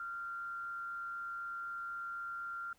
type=tone with frequency modulation; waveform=sine; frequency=1384 Hz; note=F6; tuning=16 cents flat; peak=-39 dBFS; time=0-2.73 s; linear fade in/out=2 ms; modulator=140 Hz; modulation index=0.32; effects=pink hiss -70 dBFS RMS until 2.78 s